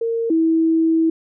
sine tone pair in turn, 459.3 / 324.8 Hz, A#4 / E4, -26 / -26 cents, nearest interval tritone, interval 600 cents, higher first, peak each -18 / -13 dBFS, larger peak second, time 0.01-0.3 / 0.3-1.1 s, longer second, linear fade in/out 5 ms, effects none

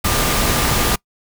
sine tone in noise, 1200 Hz, D6, 37 cents sharp, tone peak -28 dBFS, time 0.04-0.96 s, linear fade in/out 10 ms, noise pink, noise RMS -17 dBFS, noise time 0.04-0.96 s, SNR -14 dB, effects noise-tail reverb RT60 0.1 s tail -25 dB re dry

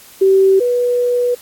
sine tone pair in turn, 385.4 / 488.7 Hz, G4 / B4, -29 / -18 cents, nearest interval major third, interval 411 cents, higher second, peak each -7 / -12 dBFS, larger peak first, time 0.21-0.6 / 0.6-1.35 s, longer second, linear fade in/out 10 ms, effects white hiss -41 dBFS RMS until 1.41 s + AAC 64 kbps

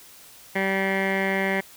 15% pulse tone with low-pass filter, 193.2 Hz, G3, 25 cents flat, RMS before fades -24 dBFS, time 0.55-1.61 s, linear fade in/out 10 ms, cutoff 2100 Hz, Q 4.3, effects white hiss -48 dBFS RMS until 1.76 s

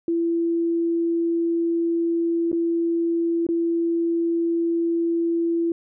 sine tone with dropouts, 336 Hz, E4, 33 cents sharp, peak -19 dBFS, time 0.08-5.72 s, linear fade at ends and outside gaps 2 ms, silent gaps 2.517-2.528 / 3.467-3.488 s, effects none

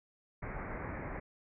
pink low-pass noise, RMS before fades -41 dBFS, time 0.42-1.2 s, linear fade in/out 10 ms, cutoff 2300 Hz, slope 96 dB/octave, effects none

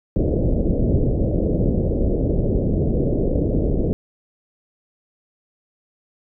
pink low-pass noise, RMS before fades -19 dBFS, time 0.16-3.93 s, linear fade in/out 0 ms, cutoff 570 Hz, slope 48 dB/octave, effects none

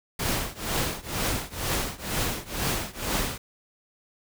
pink noise with tremolo, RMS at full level -25 dBFS, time 0.19-3.38 s, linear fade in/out 5 ms, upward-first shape triangle, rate 2.1 Hz, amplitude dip 95%, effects none

